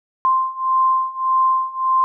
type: beating tone pair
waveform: sine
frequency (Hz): 1045 / 1046.7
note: C6 / C6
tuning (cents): -2 / 0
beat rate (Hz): 1.7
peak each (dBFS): -19 / -17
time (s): 0.25-2.04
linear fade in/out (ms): 0
effects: none